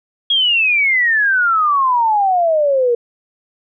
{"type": "exponential sweep", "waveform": "sine", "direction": "down", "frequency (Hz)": [3322, 466.2], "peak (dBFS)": -11, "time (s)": [0.3, 2.95], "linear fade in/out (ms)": 5, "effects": []}